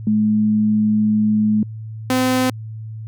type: tone pair in turn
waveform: sine / sawtooth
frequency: 213.5 / 256.3 Hz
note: G#3 / C4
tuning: +48 / -36 cents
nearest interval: minor third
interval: 316 cents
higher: second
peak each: -13 / -11 dBFS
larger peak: second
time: 0.07-1.63 / 2.1-2.5 s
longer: first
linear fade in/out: 2 ms
effects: added 110 Hz sine -28 dBFS peak until 3.07 s